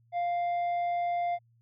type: tone with tanh clipping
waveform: sine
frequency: 698.5 Hz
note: F5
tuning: in tune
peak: -28 dBFS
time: 0.12-1.39 s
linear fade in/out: 50 ms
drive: 5 dB
effects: added 116 Hz sine -62 dBFS peak until 1.61 s